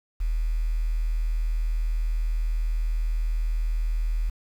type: tone with quantisation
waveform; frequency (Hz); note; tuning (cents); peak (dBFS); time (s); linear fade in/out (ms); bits
sine; 40; D#1; +49; -22; 0.2-4.3; 10; 8
effects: none